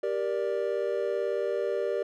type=chord; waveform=triangle; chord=G minor; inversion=none; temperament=just; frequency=392 / 470.4 / 588 Hz; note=G4 / Bb4 / D5; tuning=0 / +16 / +2 cents; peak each=-29 dBFS; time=0.03-2.03 s; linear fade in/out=5 ms; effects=none